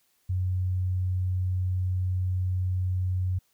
sine tone, 92 Hz, F#2, 9 cents flat, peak -24 dBFS, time 0.29-3.39 s, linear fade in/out 10 ms, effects white hiss -69 dBFS RMS until 3.53 s

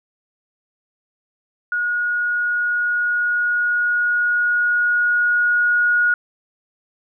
sine tone with level ramp, 1446 Hz, F#6, 40 cents flat, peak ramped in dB -18 to -13 dBFS, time 1.72-6.14 s, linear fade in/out 2 ms, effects none

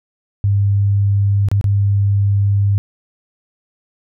sine tone with dropouts, 100.3 Hz, G2, 40 cents sharp, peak -11 dBFS, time 0.44-2.78 s, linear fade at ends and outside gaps 0 ms, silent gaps 1.486-1.515 / 1.612-1.642 s, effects none

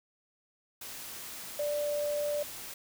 sine tone in noise, 587.3 Hz, D5, in tune, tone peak -29 dBFS, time 1.59-2.43 s, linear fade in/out 5 ms, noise white, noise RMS -43 dBFS, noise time 0.81-2.74 s, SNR +11 dB, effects none

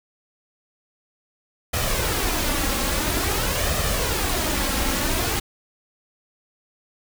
pink noise with flanger, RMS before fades -23 dBFS, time 1.73-5.4 s, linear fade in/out 10 ms, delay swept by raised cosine 1.6 to 3.7 ms, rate 0.49 Hz, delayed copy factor +0.5, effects none

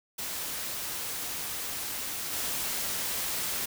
white noise with level steps, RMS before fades -35 / -32 dBFS, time 0.18-3.66 s, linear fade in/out 10 ms, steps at 2.32 s, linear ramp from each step 20 ms, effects none

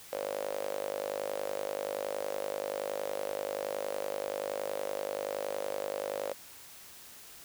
sawtooth tone with high-pass filter, 50.6 Hz, G#1, 44 cents flat, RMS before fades -36 dBFS, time 0.12-6.33 s, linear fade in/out 0 ms, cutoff 540 Hz, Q 8.2, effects white hiss -51 dBFS RMS until 7.44 s

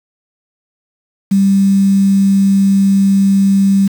sine tone with quantisation, 196 Hz, G3, in tune, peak -7 dBFS, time 1.31-3.88 s, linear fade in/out 10 ms, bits 5, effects none

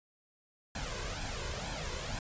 pink noise with flanger, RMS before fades -38 dBFS, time 0.75-2.19 s, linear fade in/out 2 ms, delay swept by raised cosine 1.2 to 2 ms, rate 2.1 Hz, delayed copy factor +0.65, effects resampled to 16000 Hz

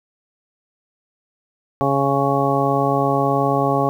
harmonic tone, 138.59 Hz, C#3, in tune, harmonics 1 / 2 / 3 / 4 / 5 / 6 / 8, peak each -23 / -23 / -23 / -23 / -23 / -23 / -23 dBFS, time 1.81-3.89 s, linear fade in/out 0 ms, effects 8-bit

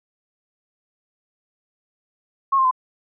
sine tone with pitch steps, 1088 / 1055.8 / 1024.6 Hz, C#6 / C6 / C6, -33 / +15 / -37 cents, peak -14 dBFS, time 2.52-2.712 s, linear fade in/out 10 ms, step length 64 ms, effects none

